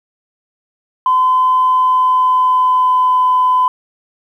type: tone with pitch glide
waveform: sine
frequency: 1021 to 1010.4 Hz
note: C6 to B5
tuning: -43 to +39 cents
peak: -8 dBFS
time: 1.06-3.68 s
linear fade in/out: 2 ms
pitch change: -18 cents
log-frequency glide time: 1.59-3.24 s
effects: tanh soft clip ceiling -4 dBFS + 8-bit